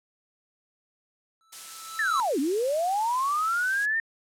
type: tone with exponential growth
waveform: square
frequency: 1318.5 Hz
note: E6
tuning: in tune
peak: -25 dBFS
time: 1.41-2.2 s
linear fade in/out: 0 ms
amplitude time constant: 170 ms
type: noise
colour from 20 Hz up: blue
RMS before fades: -37 dBFS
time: 1.52-3.86 s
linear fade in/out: 10 ms
type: linear two-way sweep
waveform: sine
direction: down then up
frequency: 1833 to 254.8 to 1833 Hz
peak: -23 dBFS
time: 1.99-4 s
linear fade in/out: 2 ms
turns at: 2.39 s
effects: low-pass 9000 Hz 12 dB/octave